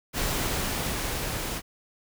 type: noise with level ramp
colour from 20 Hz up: pink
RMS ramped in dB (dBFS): -27 to -32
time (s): 0.13-1.62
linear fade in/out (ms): 50
effects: none